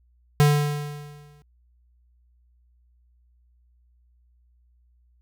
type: tone with exponential decay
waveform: square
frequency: 146.83 Hz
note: D3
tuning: in tune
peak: -13 dBFS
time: 0.4-1.42 s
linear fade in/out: 0 ms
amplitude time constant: 220 ms
effects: added 60 Hz sine -58 dBFS peak until 5.21 s